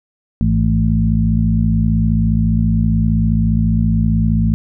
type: harmonic tone with a mistuned harmonic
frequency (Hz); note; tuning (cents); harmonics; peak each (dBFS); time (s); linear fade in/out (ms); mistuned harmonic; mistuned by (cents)
55; A1; 0; 1 / 2 / 3 / 4; -17 / -17 / -17 / -17; 0.41-4.54; 0; 2; -66
effects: none